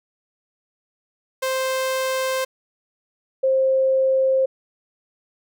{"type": "tone pair in turn", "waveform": ["sawtooth", "sine"], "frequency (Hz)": [523.3, 528.8], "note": ["C5", "C5"], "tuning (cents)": [0, 18], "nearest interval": "unison", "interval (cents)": 18, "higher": "second", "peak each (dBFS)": [-17, -15], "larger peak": "second", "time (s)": [[1.42, 2.45], [3.43, 4.46]], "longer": "neither", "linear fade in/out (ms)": 10, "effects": []}